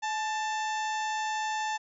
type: harmonic tone with a mistuned harmonic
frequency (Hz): 888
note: A5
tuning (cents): +16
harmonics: 1 / 2 / 3 / 4 / 5 / 6 / 7 / 8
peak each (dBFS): -30 / -36 / -42 / -43 / -49 / -48 / -46 / -47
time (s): 0.02-1.78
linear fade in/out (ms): 20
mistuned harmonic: 1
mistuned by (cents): -57
effects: none